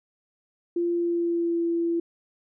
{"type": "tone with pitch glide", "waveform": "sine", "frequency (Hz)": [344.7, 337.6], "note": ["F4", "E4"], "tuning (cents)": [-23, 41], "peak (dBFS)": -22, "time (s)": [0.76, 2], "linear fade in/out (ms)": 5, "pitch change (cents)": -36, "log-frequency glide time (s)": [0.93, 1.63], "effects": []}